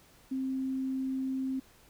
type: tone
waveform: sine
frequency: 263.8 Hz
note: C4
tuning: 14 cents sharp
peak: -30 dBFS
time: 0.31-1.6 s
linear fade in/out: 10 ms
effects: pink hiss -60 dBFS RMS until 1.89 s